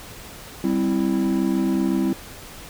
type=chord; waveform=triangle; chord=C major; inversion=second; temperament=equal; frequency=196 / 261.6 / 329.6 Hz; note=G3 / C4 / E4; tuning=0 / 0 / 0 cents; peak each=-21 dBFS; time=0.64-2.13 s; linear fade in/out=2 ms; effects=pink hiss -40 dBFS RMS until 2.69 s